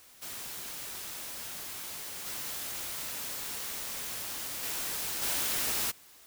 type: noise with level steps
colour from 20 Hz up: white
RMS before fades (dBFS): -41 / -38 / -35 / -31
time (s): 0.21-5.92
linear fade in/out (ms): 20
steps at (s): 2.26 / 4.63 / 5.22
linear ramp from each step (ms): 5
effects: white hiss -56 dBFS RMS until 6.26 s